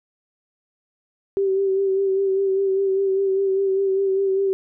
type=tone with vibrato; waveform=sine; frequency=388 Hz; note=G4; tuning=18 cents flat; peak=-17 dBFS; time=1.37-4.53 s; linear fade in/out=0 ms; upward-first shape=sine; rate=5 Hz; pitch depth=31 cents each way; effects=none